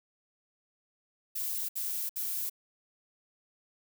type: noise bursts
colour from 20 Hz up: violet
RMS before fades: -34 dBFS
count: 3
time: 1.35-2.498 s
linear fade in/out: 10 ms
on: 340 ms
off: 64 ms
effects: none